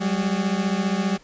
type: beating tone pair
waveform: 40% pulse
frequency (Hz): 187.3 / 202.3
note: F#3 / G#3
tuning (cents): +21 / -45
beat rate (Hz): 15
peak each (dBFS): -23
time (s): 0-1.18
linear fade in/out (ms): 20
effects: pink hiss -53 dBFS RMS until 1.23 s + resampled to 16000 Hz